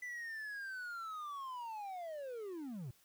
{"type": "linear sweep", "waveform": "triangle", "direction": "down", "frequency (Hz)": [2000, 110], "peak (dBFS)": -40, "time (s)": [0.02, 2.91], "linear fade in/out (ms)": 5, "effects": ["white hiss -69 dBFS RMS until 3.04 s"]}